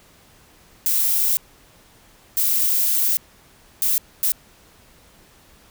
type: noise bursts at uneven times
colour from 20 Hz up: violet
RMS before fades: -19 dBFS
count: 4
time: 0.86-1.37 / 2.37-3.17 / 3.82-3.98 / 4.23-4.32 s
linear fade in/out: 0 ms
effects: pink hiss -52 dBFS RMS until 5.7 s